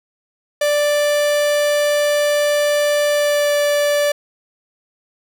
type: tone with pitch glide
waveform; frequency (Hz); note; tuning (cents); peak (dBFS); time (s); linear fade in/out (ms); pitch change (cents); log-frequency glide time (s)
45% pulse; 587.3 to 582.9; D5 to D5; 0 to -13; -14; 0.61-4.12; 5; -13; 3.12-3.54
effects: none